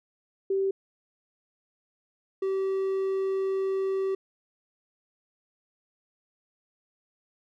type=tone pair in turn; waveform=sine / triangle; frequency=388.1 / 385.2 Hz; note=G4 / G4; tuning=-17 / -30 cents; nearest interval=unison; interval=13 cents; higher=first; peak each=-23 dBFS; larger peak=neither; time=0.5-0.71 / 2.42-4.15 s; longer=second; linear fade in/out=5 ms; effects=none